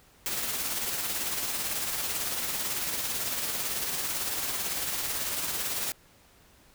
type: noise with tremolo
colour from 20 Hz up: white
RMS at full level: -30 dBFS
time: 0.26-5.92 s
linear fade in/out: 0 ms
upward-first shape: sine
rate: 18 Hz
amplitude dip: 35%
effects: pink hiss -59 dBFS RMS until 6.74 s